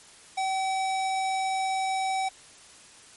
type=tone; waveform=square; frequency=765 Hz; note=G5; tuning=42 cents flat; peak=-26 dBFS; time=0.37-2.29 s; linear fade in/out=10 ms; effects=white hiss -51 dBFS RMS until 3.16 s + MP3 48 kbps